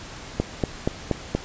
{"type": "click train", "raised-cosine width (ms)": 2, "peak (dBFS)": -7, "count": 5, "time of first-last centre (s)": [0.4, 1.35], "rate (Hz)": 4.21, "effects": ["pink hiss -39 dBFS RMS until 1.44 s", "resampled to 16000 Hz"]}